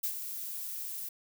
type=noise with ADSR envelope; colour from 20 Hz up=violet; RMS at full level=-31 dBFS; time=0.03-1.09 s; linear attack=12 ms; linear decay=82 ms; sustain=-8 dB; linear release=7 ms; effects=none